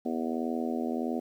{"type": "harmonic tone", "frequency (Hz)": 81.5, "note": "E2", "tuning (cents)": -19, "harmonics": [3, 4, 5, 6, 7, 8, 9], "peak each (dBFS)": [-31, -36, -37, -42, -41, -41, -40], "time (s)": [0.05, 1.2], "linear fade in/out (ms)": 10, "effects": ["10-bit"]}